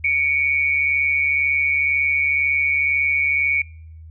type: tone pair together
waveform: sine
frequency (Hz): 2243 / 2385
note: C#7 / D7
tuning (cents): +20 / +26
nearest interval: minor second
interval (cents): 106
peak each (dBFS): -17 / -22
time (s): 0.04-3.62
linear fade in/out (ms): 5
effects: noise-tail reverb RT60 0.7 s tail -26 dB re dry + added 80 Hz sine -37 dBFS peak until 4.1 s